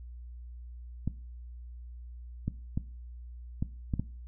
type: clicks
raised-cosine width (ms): 5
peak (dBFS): -17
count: 6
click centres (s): 1.076 / 2.48 / 2.775 / 3.625 / 3.938 / 3.996
effects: noise-tail reverb RT60 0.4 s tail -19 dB re dry + added 60 Hz sine -42 dBFS peak until 4.27 s